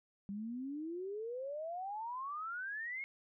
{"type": "exponential sweep", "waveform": "sine", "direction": "up", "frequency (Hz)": [194.6, 2198], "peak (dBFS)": -39, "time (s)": [0.29, 3.04], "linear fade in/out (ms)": 0, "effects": []}